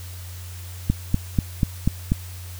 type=click train; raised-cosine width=5 ms; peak=-5 dBFS; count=6; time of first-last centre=0.9-2.12 s; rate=4.1 Hz; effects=added 90 Hz sine -34 dBFS peak until 2.59 s + white hiss -43 dBFS RMS until 2.59 s